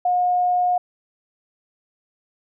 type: tone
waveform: sine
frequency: 719 Hz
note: F#5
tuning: 50 cents flat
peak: -16 dBFS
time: 0.05-0.78 s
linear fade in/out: 5 ms
effects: none